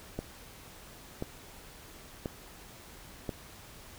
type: click train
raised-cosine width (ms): 2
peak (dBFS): -20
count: 4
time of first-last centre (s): 0.19-3.292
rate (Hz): 0.967
effects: pink hiss -51 dBFS RMS until 3.98 s